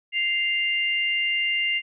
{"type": "tone pair together", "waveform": "sine", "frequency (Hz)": [2093, 2794], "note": ["C7", "F7"], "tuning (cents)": [0, 0], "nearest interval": "perfect fourth", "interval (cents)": 500, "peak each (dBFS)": -24, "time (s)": [0.12, 1.82], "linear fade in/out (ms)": 50, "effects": []}